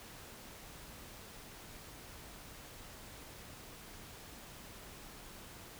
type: silence
effects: pink hiss -52 dBFS RMS until 5.79 s